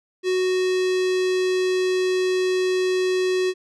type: tone with notch filter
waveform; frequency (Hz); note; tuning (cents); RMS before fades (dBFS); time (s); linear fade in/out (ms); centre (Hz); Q
square; 370; F#4; 0; -21; 0.23-3.54; 50; 980; 1.1
effects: low-pass 6000 Hz 12 dB/octave